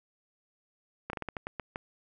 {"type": "slowing click train", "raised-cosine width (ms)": 0.5, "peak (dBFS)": -20, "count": 9, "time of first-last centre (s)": [1.1, 1.759], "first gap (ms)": 32, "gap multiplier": 1.26, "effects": []}